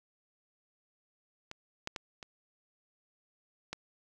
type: clicks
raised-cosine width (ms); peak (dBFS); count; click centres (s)
0.2; -25 / -18 / -20 / -27 / -20; 5; 1.514 / 1.874 / 1.962 / 2.228 / 3.73
effects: none